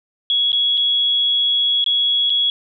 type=tone with dropouts; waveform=sine; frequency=3345 Hz; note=G#7; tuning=12 cents sharp; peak=-14 dBFS; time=0.3-2.5 s; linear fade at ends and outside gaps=1 ms; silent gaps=0.519-0.529 / 0.773-0.776 / 1.842-1.862 / 2.297-2.302 s; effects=none